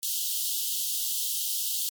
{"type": "high-pass noise", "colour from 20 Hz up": "white", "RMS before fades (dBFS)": -29, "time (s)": [0.03, 1.89], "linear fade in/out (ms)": 0, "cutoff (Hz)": 2900, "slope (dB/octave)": 96, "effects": ["MP3 96 kbps"]}